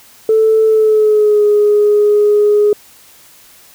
sine tone with pitch glide, 440 to 416.3 Hz, A4 to G#4, 0 to +4 cents, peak -6 dBFS, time 0.29-2.73 s, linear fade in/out 2 ms, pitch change -96 cents, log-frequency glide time 0.65-1.44 s, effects tanh soft clip ceiling -2 dBFS + white hiss -43 dBFS RMS until 3.74 s

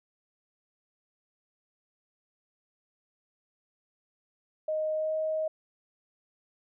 sine tone with pitch glide, 622 to 628.5 Hz, D#5 to D#5, -1 to +17 cents, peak -27 dBFS, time 4.68-5.48 s, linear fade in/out 5 ms, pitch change +18 cents, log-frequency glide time 4.94-5.15 s, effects none

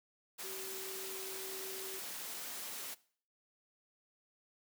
sine tone in noise, 382.2 Hz, G4, 44 cents flat, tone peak -47 dBFS, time 0.43-2 s, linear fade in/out 20 ms, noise white, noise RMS -44 dBFS, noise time 0.38-2.95 s, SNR -6 dB, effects noise-tail reverb RT60 0.5 s tail -20 dB re dry + high-pass 200 Hz 12 dB/octave

